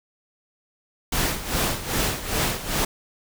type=noise with tremolo; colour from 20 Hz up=pink; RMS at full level=-22 dBFS; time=1.12-2.85 s; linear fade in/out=5 ms; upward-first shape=sine; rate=2.5 Hz; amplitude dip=75%; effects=none